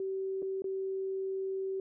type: tone with dropouts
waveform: sine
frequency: 383.9 Hz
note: G4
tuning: 36 cents flat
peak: -32 dBFS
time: 0-1.8 s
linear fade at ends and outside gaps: 2 ms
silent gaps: 0.421-0.426 / 0.621-0.642 s
effects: none